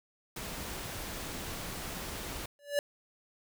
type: noise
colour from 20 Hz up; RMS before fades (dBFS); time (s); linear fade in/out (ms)
pink; -40; 0.36-2.46; 5
type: tone with exponential growth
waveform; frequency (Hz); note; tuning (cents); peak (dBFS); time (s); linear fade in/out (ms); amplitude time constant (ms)
square; 576; D5; -34; -24; 2.59-2.79; 1; 42
effects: none